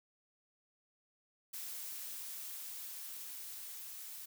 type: noise with level ramp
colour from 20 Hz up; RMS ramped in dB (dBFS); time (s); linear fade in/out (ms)
blue; -44 to -48; 1.53-4.26; 10
effects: none